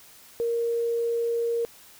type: tone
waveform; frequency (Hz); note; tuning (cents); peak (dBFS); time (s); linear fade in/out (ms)
sine; 466.9; A#4; +3; -23; 0.4-1.65; 0
effects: white hiss -51 dBFS RMS until 1.99 s